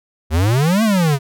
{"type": "exponential two-way sweep", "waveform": "square", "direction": "up then down", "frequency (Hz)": [73.42, 230, 132.1], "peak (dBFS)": -13, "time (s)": [0.3, 1.19], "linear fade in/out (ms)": 50, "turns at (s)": 0.83, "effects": []}